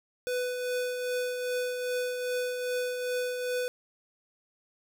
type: tone with tremolo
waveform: square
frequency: 497.7 Hz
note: B4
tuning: 13 cents sharp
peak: -28 dBFS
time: 0.27-3.68 s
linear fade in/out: 0 ms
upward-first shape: triangle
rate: 2.5 Hz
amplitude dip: 45%
effects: none